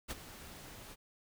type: noise with ADSR envelope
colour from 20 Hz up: pink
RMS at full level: -38 dBFS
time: 0.08-0.96 s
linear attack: 30 ms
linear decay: 26 ms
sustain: -13 dB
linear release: 34 ms
effects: none